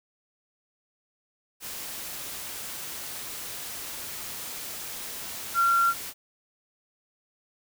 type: tone in noise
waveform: sine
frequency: 1373 Hz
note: F6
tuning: 30 cents flat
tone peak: -19 dBFS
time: 5.54-5.94 s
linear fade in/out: 50 ms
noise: white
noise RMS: -37 dBFS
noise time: 1.6-6.14 s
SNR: +15 dB
effects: none